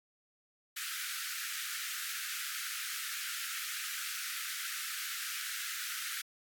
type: high-pass noise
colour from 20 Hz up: pink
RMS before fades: -39 dBFS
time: 0.76-6.22 s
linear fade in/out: 10 ms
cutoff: 1300 Hz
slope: 96 dB/octave
effects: AAC 64 kbps